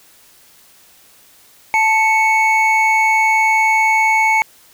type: tone pair together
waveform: triangle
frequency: 879.8 / 2215 Hz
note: A5 / C#7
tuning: 0 / -2 cents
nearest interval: octave + major third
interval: 1598 cents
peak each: -12 dBFS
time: 1.74-4.42 s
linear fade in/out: 0 ms
effects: white hiss -48 dBFS RMS until 4.73 s